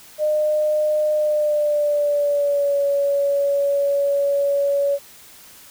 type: tone with pitch glide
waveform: sine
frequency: 608 to 564 Hz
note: D#5 to C#5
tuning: -40 to +30 cents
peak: -16 dBFS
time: 0.18-4.99 s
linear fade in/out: 50 ms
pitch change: -130 cents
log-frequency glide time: 1.13-2.8 s
effects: white hiss -45 dBFS RMS until 5.7 s